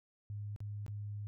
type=tone with dropouts; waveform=sine; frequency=103.3 Hz; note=G#2; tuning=9 cents flat; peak=-39 dBFS; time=0.3-1.27 s; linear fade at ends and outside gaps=0 ms; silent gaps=0.562-0.604 / 0.864-0.88 s; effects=none